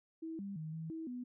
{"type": "tone with pitch steps", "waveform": "sine", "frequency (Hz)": [324, 198.6, 157, 161.1, 323.2, 247.4], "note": ["E4", "G3", "D#3", "E3", "E4", "B3"], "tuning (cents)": [-30, 23, 16, -39, -34, 3], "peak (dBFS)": -40, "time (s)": [0.22, 1.24], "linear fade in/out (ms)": 10, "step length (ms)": 170, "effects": []}